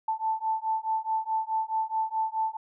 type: beating tone pair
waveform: sine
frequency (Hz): 880 / 884.7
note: A5 / A5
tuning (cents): 0 / +9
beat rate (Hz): 4.7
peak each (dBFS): -29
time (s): 0.08-2.57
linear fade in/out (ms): 5
effects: none